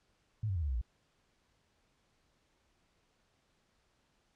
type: tone with pitch steps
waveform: sine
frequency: 108 / 95.11 / 83.76 / 73.77 / 64.96 / 57.21 Hz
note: A2 / F#2 / E2 / D2 / C2 / A#1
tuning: -32 / +48 / +28 / +8 / -12 / -32 cents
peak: -31 dBFS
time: 0.43-0.814 s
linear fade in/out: 5 ms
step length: 64 ms
effects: pink hiss -74 dBFS RMS until 4.35 s + low-pass 7000 Hz 12 dB/octave